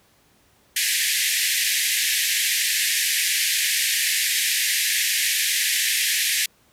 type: band-pass noise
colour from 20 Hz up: pink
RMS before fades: -22 dBFS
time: 0.76-6.46 s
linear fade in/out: 5 ms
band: 1700 to 14000 Hz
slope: 96 dB/octave
effects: pink hiss -59 dBFS RMS until 6.72 s + high-pass 60 Hz 12 dB/octave